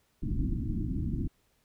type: low-pass noise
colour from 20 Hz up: pink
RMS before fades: -31 dBFS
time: 0.22-1.28 s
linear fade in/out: 10 ms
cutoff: 330 Hz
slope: 96 dB/octave
effects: pink hiss -71 dBFS RMS until 1.64 s